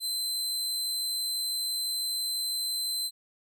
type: tone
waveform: sawtooth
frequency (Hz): 4073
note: C8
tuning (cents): -47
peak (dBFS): -26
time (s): 0-3.11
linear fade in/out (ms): 50
effects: none